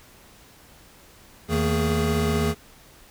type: tone cluster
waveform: square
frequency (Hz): 80.8 / 158.2 / 226.5 / 415.3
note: E2 / D#3 / A#3 / G#4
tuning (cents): -34 / +29 / -50 / 0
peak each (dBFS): -27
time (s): 1.48-2.55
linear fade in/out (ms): 50
effects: pink hiss -51 dBFS RMS until 3.1 s